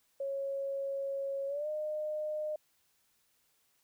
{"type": "tone with pitch glide", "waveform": "sine", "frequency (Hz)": [550, 610.3], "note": ["C#5", "D#5"], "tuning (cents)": [-14, -34], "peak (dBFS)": -33, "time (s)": [0.2, 2.56], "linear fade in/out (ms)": 5, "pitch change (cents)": 180, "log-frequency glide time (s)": [1.47, 1.68], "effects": ["white hiss -73 dBFS RMS until 3.83 s"]}